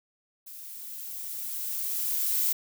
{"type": "noise with level ramp", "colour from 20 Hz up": "violet", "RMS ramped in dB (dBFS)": [-44, -25], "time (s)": [0.46, 2.53], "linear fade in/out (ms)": 10, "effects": []}